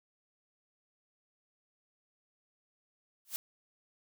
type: noise with exponential growth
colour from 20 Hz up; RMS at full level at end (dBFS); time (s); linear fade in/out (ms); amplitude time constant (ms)
blue; -32; 3.25-3.36; 0; 23
effects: none